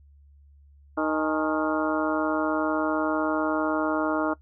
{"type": "harmonic tone with a mistuned harmonic", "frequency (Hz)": 155.56, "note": "D#3", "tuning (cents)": 0, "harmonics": [2, 3, 4, 5, 6, 7, 8, 9], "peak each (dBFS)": [-26, -34, -29, -34, -36, -34, -34, -33], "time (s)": [0.97, 4.34], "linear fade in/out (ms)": 10, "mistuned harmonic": 5, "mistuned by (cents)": 120, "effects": ["noise-tail reverb RT60 0.1 s tail -20 dB re dry", "added 71 Hz sine -51 dBFS peak until 4.41 s"]}